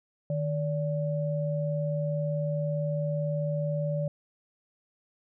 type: tone pair together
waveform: sine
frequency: 153 / 577.7 Hz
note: D#3 / D5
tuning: -29 / -29 cents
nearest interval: octave + major seventh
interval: 2300 cents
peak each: -28 / -31 dBFS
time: 0.3-4.08 s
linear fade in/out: 2 ms
effects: none